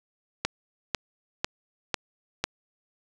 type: click train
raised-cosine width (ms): 0.2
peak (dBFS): -7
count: 5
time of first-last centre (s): 0.45-2.44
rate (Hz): 2.01
effects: 7-bit